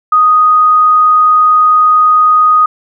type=tone; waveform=sine; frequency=1244.5 Hz; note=D#6; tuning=in tune; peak=-4 dBFS; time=0.12-2.66 s; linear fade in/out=5 ms; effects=none